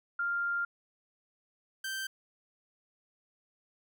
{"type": "tone pair in turn", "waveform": ["sine", "sawtooth"], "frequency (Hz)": [1396.9, 1560.7], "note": ["F6", "G6"], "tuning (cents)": [0, -8], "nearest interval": "major second", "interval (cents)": 192, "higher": "second", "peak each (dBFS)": [-29, -31], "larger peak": "first", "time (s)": [[0.19, 0.65], [1.84, 2.07]], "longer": "first", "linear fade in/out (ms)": 5, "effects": []}